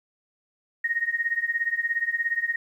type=tone with tremolo; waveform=sine; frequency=1864.7 Hz; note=A#6; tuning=in tune; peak=-19 dBFS; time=0.84-2.56 s; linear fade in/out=5 ms; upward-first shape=triangle; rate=17 Hz; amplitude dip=95%; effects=10-bit